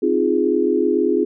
sine chord, F minor seventh, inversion second, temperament equal, 261.6 / 311.1 / 349.2 / 415.3 Hz, C4 / Eb4 / F4 / Ab4, 0 / 0 / 0 / 0 cents, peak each -22 / -22 / -19 / -19 dBFS, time 0.02-1.25 s, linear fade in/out 10 ms, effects none

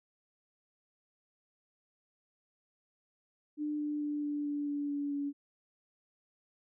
sine tone with pitch steps, 298.8 / 296.7 / 294.7 / 292.7 / 290.6 / 288.6 / 286.6 / 284.6 Hz, D4 / D4 / D4 / D4 / D4 / D4 / D4 / C#4, +30 / +18 / +6 / -6 / -18 / -30 / -42 / +46 cents, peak -32 dBFS, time 3.57-5.33 s, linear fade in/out 50 ms, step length 220 ms, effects none

